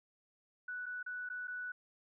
sine tone with dropouts, 1481 Hz, F#6, 1 cent sharp, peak -39 dBFS, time 0.68-1.72 s, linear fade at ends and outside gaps 5 ms, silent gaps 0.859-0.863 / 1.029-1.062 / 1.29-1.299 / 1.473-1.479 s, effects none

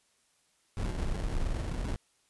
brown noise with sample-and-hold, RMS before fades -32 dBFS, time 0.77-1.96 s, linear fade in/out 2 ms, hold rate 1225 Hz, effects white hiss -70 dBFS RMS until 2.29 s + resampled to 24000 Hz

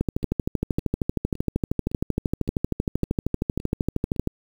two click trains, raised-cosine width 3 ms, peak -23 / -9 dBFS, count 8 / 56, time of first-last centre 0.23-4.163 / 0.01-4.274 s, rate 1.78 / 12.9 Hz, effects 7-bit

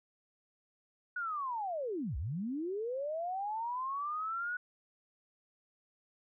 sine linear two-way sweep, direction down then up, 1480 to 56 to 1480 Hz, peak -34 dBFS, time 1.16-4.57 s, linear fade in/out 5 ms, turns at 2.17 s, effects none

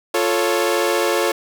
sawtooth chord, F augmented, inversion none, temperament equal, 349.2 / 440 / 554.4 Hz, F4 / A4 / C#5, 0 / 0 / 0 cents, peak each -17 dBFS, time 0.14-1.32 s, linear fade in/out 5 ms, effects none

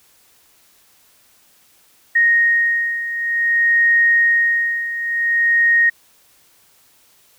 sine beating tone pair, 1864.7 / 1865.24 Hz, A#6 / A#6, 0 / +1 cents, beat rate 0.54 Hz, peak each -19 / -14 dBFS, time 2.15-5.9 s, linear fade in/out 10 ms, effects white hiss -54 dBFS RMS until 7.38 s

